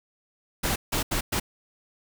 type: noise bursts at uneven times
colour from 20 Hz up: pink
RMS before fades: -26 dBFS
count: 4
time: 0.63-0.76 / 0.92-1.03 / 1.11-1.21 / 1.32-1.4 s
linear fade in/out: 10 ms
effects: none